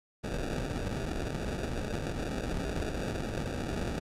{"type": "noise with sample-and-hold", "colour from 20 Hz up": "pink", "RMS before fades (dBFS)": -34, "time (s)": [0.23, 4], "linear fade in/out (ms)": 20, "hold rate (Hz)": 1050, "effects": ["low-pass 9000 Hz 12 dB/octave"]}